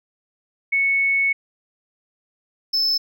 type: tone pair in turn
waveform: sine / triangle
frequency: 2210 / 5256 Hz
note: C#7 / E8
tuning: -6 / -6 cents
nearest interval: octave + minor third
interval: 1500 cents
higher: second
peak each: -16 dBFS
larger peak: neither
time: 0.72-1.33 / 2.73-2.98 s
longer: first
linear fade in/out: 10 ms
effects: none